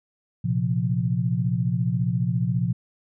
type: chord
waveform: sine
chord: Bb suspended second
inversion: none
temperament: just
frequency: 116.54 / 131.11 / 174.81 Hz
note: Bb2 / C3 / F3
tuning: 0 / +4 / +2 cents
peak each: -25 dBFS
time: 0.44-2.73 s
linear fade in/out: 10 ms
effects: none